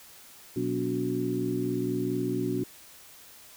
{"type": "harmonic tone with a mistuned harmonic", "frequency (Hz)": 61, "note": "B1", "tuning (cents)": -21, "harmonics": [2, 3, 4, 5, 6], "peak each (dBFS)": [-35, -36, -34, -31, -31], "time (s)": [0.56, 2.64], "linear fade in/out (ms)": 5, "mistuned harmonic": 5, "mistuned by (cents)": -98, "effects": ["white hiss -51 dBFS RMS until 3.56 s"]}